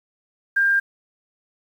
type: tone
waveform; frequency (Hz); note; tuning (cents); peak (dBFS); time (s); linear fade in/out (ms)
sine; 1598; G6; +33; -15; 0.56-0.8; 10
effects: 8-bit